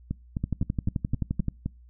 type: two click trains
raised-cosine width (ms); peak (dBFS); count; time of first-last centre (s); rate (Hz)
5; -16 / -14; 7 / 13; 0.11-1.66 / 0.44-1.483; 3.87 / 11.5
effects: noise-tail reverb RT60 0.3 s tail -26 dB re dry + added 60 Hz sine -49 dBFS peak until 1.89 s